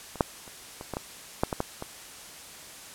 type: clicks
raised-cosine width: 1 ms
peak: -26 / -6 / -30 / -24 / -18 / -16 / -8 / -14 / -12 / -20 dBFS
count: 10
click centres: 0.157 / 0.208 / 0.478 / 0.811 / 0.937 / 0.969 / 1.435 / 1.528 / 1.604 / 1.824 s
effects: white hiss -45 dBFS RMS until 2.94 s + low-pass 11000 Hz 12 dB/octave